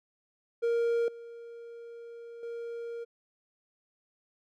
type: tone with level steps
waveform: triangle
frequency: 467.5 Hz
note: A#4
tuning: 5 cents sharp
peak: -23 / -41 / -34 dBFS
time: 0.62-3.05 s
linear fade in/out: 20 ms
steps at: 1.08 / 2.43 s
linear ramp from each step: 2 ms
effects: none